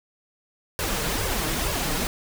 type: noise with flanger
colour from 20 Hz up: pink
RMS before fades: -26 dBFS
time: 0.79-2.07 s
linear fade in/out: 0 ms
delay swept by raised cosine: 1.8 to 6.6 ms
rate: 2.2 Hz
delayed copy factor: +0.9
effects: none